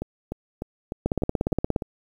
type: two click trains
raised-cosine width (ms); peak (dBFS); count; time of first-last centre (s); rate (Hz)
2; -9 / -16; 13 / 7; 1.06-1.762 / 0.02-1.822; 17.1 / 3.33
effects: 8-bit